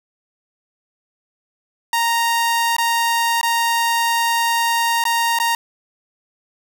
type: tone with dropouts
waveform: sawtooth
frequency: 930 Hz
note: A#5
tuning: 4 cents flat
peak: -12 dBFS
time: 1.93-5.55 s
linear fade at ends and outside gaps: 2 ms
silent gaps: 2.766-2.783 / 3.413-3.43 / 5.04-5.052 / 5.388-5.399 s
effects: 8-bit